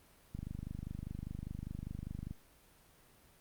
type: click train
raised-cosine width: 5 ms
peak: -29 dBFS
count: 50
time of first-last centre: 0.35-2.31 s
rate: 25 Hz
effects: pink hiss -64 dBFS RMS until 3.4 s + Opus 32 kbps